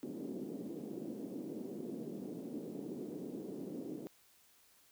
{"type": "band-pass noise", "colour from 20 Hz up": "white", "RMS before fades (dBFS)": -44, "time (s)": [0.03, 4.07], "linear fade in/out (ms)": 0, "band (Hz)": [200, 360], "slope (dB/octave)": 24, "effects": ["white hiss -67 dBFS RMS until 4.91 s"]}